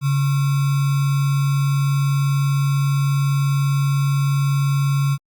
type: tone with sample-and-hold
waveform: sine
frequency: 139.6 Hz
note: C#3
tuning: 13 cents sharp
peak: -15 dBFS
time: 0.01-5.18 s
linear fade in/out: 50 ms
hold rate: 1225 Hz
effects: Opus 48 kbps